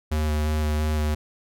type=tone with vibrato; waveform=square; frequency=76.3 Hz; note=D#2; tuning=33 cents flat; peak=-22 dBFS; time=0.11-1.15 s; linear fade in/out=10 ms; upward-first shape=square; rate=2.9 Hz; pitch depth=13 cents each way; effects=none